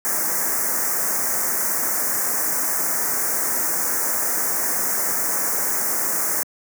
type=band-stop noise; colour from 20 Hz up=white; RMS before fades=-22 dBFS; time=0.05-6.43 s; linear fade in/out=0 ms; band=2000 to 5700 Hz; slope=48 dB/octave; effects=high-pass 200 Hz 12 dB/octave